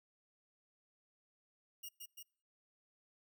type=tone with echo; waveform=5% pulse; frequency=2854 Hz; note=F7; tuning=37 cents sharp; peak=-36 dBFS; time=1.83-1.89 s; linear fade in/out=10 ms; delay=170 ms; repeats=2; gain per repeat=-2 dB; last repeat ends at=2.23 s; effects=noise-tail reverb RT60 0.5 s tail -26 dB re dry